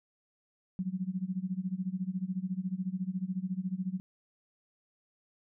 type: tone with tremolo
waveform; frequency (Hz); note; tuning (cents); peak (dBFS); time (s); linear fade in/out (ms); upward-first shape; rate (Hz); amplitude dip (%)
sine; 186; F#3; +9; -28; 0.79-4; 0; sine; 14; 90
effects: none